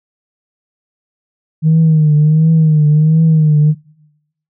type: tone with vibrato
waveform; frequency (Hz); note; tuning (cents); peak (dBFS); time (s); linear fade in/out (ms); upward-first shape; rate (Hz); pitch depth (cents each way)
sine; 155.56; D#3; 0; -5; 1.62-3.75; 50; triangle; 1.4; 81
effects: noise-tail reverb RT60 0.8 s tail -21 dB re dry + tanh soft clip ceiling -3 dBFS